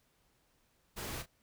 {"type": "noise with echo", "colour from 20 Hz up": "pink", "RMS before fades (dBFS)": -41, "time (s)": [0.96, 1.23], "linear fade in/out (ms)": 20, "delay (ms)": 33, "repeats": 1, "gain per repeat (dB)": -11, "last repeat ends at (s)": 1.263, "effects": ["pink hiss -73 dBFS RMS until 1.42 s"]}